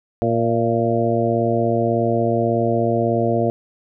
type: harmonic tone with a mistuned harmonic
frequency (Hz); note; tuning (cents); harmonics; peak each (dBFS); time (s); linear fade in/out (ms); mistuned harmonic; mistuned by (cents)
116.54; A#2; 0; 1 / 2 / 3 / 4 / 5 / 6; -23 / -23 / -23 / -23 / -23 / -23; 0.22-3.5; 0; 6; -37
effects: none